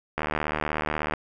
click train, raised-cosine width 0.5 ms, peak -11 dBFS, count 74, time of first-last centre 0.18-1.137 s, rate 76.3 Hz, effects none

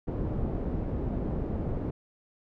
pink low-pass noise, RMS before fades -31 dBFS, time 0.07-1.91 s, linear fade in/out 10 ms, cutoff 430 Hz, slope 12 dB/octave, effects none

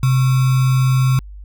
sine tone with sample-and-hold, 130 Hz, C3, 11 cents flat, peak -11 dBFS, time 0.03-1.19 s, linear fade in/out 2 ms, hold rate 1225 Hz, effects added 50 Hz sine -32 dBFS peak until 1.44 s

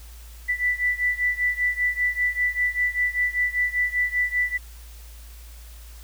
sine beating tone pair, 1975.5 / 1980.6 Hz, B6 / B6, 0 / +4 cents, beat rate 5.1 Hz, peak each -23 / -25 dBFS, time 0.48-4.58 s, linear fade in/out 20 ms, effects added 57 Hz sine -40 dBFS peak until 6.03 s + white hiss -50 dBFS RMS until 6.03 s

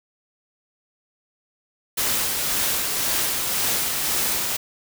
white noise with tremolo, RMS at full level -22 dBFS, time 1.97-4.57 s, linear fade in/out 10 ms, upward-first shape sine, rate 1.9 Hz, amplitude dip 30%, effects none

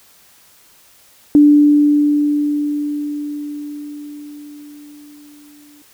sine tone with exponential decay, 293.7 Hz, D4, in tune, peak -4 dBFS, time 1.35-5.82 s, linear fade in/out 1 ms, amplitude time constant 970 ms, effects white hiss -49 dBFS RMS until 5.93 s

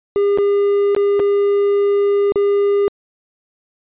triangle tone with dropouts, 404 Hz, G#4, 48 cents flat, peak -10 dBFS, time 0.16-2.88 s, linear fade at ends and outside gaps 0 ms, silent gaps 0.375-0.385 / 0.949-0.964 / 1.195-1.2 / 2.321-2.358 s, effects resampled to 8000 Hz

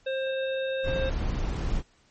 harmonic tone, 530 Hz, C5, 22 cents sharp, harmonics 1 / 3 / 5 / 7, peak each -27 / -37 / -41 / -40 dBFS, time 0.06-1.1 s, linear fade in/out 10 ms
brown noise, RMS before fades -28 dBFS, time 0.83-1.83 s, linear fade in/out 50 ms
effects pink hiss -63 dBFS RMS until 2.1 s + MP3 32 kbps

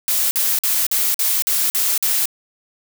blue noise bursts, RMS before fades -18 dBFS, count 8, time 0.08-2.256 s, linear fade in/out 0 ms, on 230 ms, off 48 ms, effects none

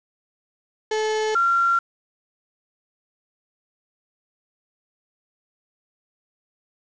35% pulse / sine tone pair in turn, 432.9 / 1374.4 Hz, A4 / F6, -28 / -28 cents, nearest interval octave + minor sixth, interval 2000 cents, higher second, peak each -19 / -16 dBFS, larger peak second, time 0.91-1.35 / 1.35-1.79 s, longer neither, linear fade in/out 5 ms, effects resampled to 16000 Hz + 7-bit

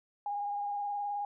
sine tone with vibrato, 816 Hz, G#5, 31 cents flat, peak -32 dBFS, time 0.26-1.25 s, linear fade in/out 2 ms, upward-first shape triangle, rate 19 Hz, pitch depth 26 cents each way, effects none

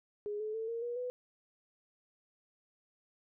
sine tone with pitch steps, 415.3 / 430.4 / 446.1 / 462.4 / 479.3 / 496.7 Hz, G#4 / A4 / A4 / A#4 / A#4 / B4, 0 / -38 / +24 / -14 / +48 / +10 cents, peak -35 dBFS, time 0.26-1.1 s, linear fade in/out 0 ms, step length 140 ms, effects none

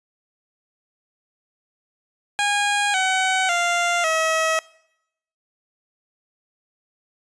15% pulse tone with pitch steps, 818 / 754.5 / 695.8 / 641.8 Hz, G#5 / F#5 / F5 / E5, -26 / +34 / -7 / -46 cents, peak -12 dBFS, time 2.39-4.59 s, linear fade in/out 0 ms, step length 550 ms, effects noise-tail reverb RT60 0.8 s tail -22 dB re dry + resampled to 22050 Hz

